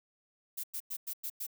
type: noise bursts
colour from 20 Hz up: violet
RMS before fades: -38 dBFS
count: 6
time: 0.57-1.467 s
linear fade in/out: 10 ms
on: 67 ms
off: 99 ms
effects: none